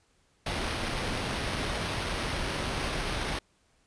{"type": "noise with sample-and-hold", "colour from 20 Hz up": "pink", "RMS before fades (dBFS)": -32, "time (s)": [0.46, 3.39], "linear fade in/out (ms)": 5, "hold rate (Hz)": 7350, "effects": ["pink hiss -68 dBFS RMS until 3.86 s", "resampled to 22050 Hz"]}